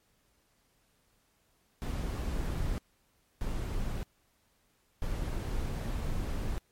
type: noise bursts at uneven times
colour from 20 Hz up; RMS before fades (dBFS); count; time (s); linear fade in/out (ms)
brown; -33; 3; 1.82-2.78 / 3.41-4.03 / 5.02-6.58; 0
effects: pink hiss -71 dBFS RMS until 6.71 s + MP3 64 kbps